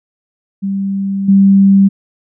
sine tone with level steps, 196 Hz, G3, in tune, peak -14 / -4 dBFS, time 0.62-1.89 s, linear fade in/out 20 ms, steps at 1.28 s, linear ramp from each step 10 ms, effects none

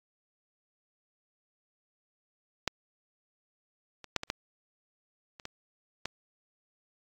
clicks, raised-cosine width 0.2 ms, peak -10 / -27 / -10 / -18 / -12 / -29 / -21 / -15 dBFS, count 8, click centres 2.677 / 4.043 / 4.163 / 4.234 / 4.301 / 5.398 / 5.454 / 6.056 s, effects AAC 48 kbps

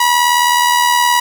sawtooth tone with amplitude modulation, 970 Hz, B5, 31 cents flat, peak -4 dBFS, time 0-1.2 s, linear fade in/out 5 ms, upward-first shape sine, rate 79.2 Hz, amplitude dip 45%, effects none

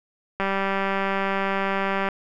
click train, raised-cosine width 0.5 ms, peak -10 dBFS, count 330, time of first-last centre 0.4-2.087 s, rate 195 Hz, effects none

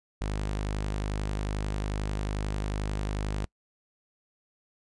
sawtooth tone, 51.2 Hz, G#1, 24 cents flat, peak -25 dBFS, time 0.21-3.45 s, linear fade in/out 0 ms, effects noise-tail reverb RT60 0.1 s tail -26 dB re dry + resampled to 22050 Hz

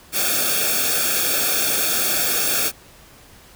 white noise with comb filter, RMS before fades -20 dBFS, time 0.12-2.72 s, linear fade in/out 50 ms, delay 1 ms, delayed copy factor -1, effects pink hiss -47 dBFS RMS until 3.55 s

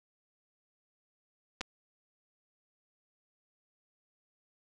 clicks, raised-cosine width 0.2 ms, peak -19 dBFS, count 2, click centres 1.609 / 1.613 s, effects resampled to 22050 Hz

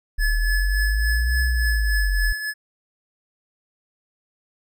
square tone with tremolo, 1714 Hz, A6, 46 cents flat, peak -22 dBFS, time 0.18-2.54 s, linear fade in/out 50 ms, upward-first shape triangle, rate 3.5 Hz, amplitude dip 60%
sine linear two-way sweep, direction up then down, 35.34 to 62.6 to 40.77 Hz, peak -18 dBFS, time 0.18-2.33 s, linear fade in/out 10 ms, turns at 1.41 s
effects none

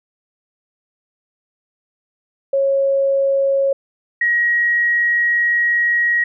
sine tone pair in turn, 548 / 1897.3 Hz, C#5 / A#6, -20 / +30 cents, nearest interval octave + minor seventh, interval 2150 cents, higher second, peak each -13 dBFS, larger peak neither, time 2.53-3.73 / 4.21-6.24 s, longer second, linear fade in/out 5 ms, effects none

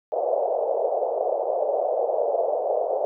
white band-pass noise, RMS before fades -24 dBFS, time 0.12-3.05 s, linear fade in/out 0 ms, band 470 to 690 Hz, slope 48 dB/octave, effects none

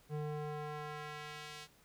square tone with band-pass filter sweep, 150.1 Hz, D3, 38 cents sharp, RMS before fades -43 dBFS, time 0.09-1.68 s, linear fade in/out 50 ms, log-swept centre 310 to 4500 Hz, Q 0.75, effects pink hiss -66 dBFS RMS until 1.84 s

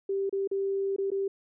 sine tone with dropouts, 392 Hz, G4, in tune, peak -26 dBFS, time 0.09-1.28 s, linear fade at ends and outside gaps 5 ms, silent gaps 0.295-0.326 / 0.475-0.513 / 0.963-0.983 / 1.104-1.116 s, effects none

